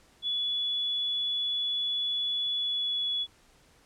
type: tone with pitch glide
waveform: sine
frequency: 3416 to 3394 Hz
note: G#7 to G#7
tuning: +48 to +37 cents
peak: -27 dBFS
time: 0.22-3.27 s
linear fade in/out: 50 ms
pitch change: -11 cents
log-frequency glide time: 2.57-3.05 s
effects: pink hiss -61 dBFS RMS until 3.85 s + low-pass 10000 Hz 12 dB/octave